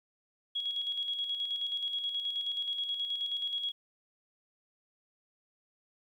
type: tone with tremolo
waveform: sine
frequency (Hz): 3322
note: G#7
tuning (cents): 0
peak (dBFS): -30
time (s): 0.55-3.72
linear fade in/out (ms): 10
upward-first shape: square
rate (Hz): 9.4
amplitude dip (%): 45
effects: 11-bit